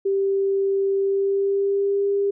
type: tone with pitch glide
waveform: sine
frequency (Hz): 392 to 400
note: G4 to G4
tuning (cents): 0 to +35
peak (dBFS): -18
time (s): 0.05-2.31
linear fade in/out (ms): 10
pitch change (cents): +35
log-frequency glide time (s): 0.98-2.07
effects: none